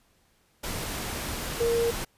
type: tone in noise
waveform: sine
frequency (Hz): 466.2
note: A#4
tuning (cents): 0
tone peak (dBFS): -22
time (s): 1.6-1.91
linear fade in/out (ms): 10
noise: pink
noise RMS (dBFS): -33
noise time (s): 0.63-2.05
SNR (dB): +8
effects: pink hiss -66 dBFS RMS until 2.17 s + resampled to 32000 Hz